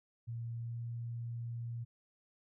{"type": "tone with pitch glide", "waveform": "sine", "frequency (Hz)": [116.54, 117.55], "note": ["A#2", "A#2"], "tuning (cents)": [0, 15], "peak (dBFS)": -38, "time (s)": [0.27, 1.85], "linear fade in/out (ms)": 20, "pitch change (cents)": 15, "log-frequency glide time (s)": [0.58, 0.79], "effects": []}